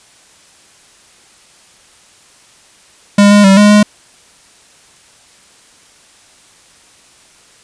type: tone with pitch steps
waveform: square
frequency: 203.1 / 205.5 / 193.9 / 207.2 / 208.5 Hz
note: G#3 / G#3 / G3 / G#3 / G#3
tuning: -38 / -18 / -19 / -4 / +7 cents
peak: -4 dBFS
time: 3.18-3.83 s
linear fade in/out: 5 ms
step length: 130 ms
effects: white hiss -45 dBFS RMS until 7.63 s + resampled to 22050 Hz